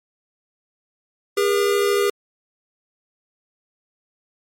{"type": "tone pair together", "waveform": "square", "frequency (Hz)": [404.5, 477.7], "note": ["G#4", "A#4"], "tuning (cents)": [-46, 42], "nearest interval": "minor third", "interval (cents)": 288, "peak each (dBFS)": [-18, -23], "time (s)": [1.37, 2.1], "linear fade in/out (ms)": 5, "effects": ["MP3 64 kbps"]}